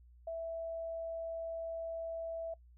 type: tone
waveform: sine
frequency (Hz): 659.3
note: E5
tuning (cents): 0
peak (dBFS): -37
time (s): 0.27-2.54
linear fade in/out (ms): 5
effects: noise-tail reverb RT60 0.1 s tail -24 dB re dry + added 60 Hz sine -57 dBFS peak until 2.77 s